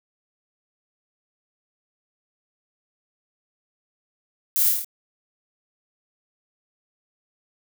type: noise with echo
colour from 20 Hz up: violet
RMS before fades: -22 dBFS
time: 4.56-4.69 s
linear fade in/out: 0 ms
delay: 26 ms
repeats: 6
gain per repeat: -2 dB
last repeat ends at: 4.846 s
effects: none